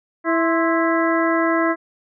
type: harmonic tone with a mistuned harmonic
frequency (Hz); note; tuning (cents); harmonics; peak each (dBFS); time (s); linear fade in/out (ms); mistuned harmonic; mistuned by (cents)
329.6; E4; 0; 1 / 2 / 3 / 4 / 5 / 6; -19 / -22 / -24 / -25 / -26 / -27; 0.24-1.76; 50; 3; +99
effects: none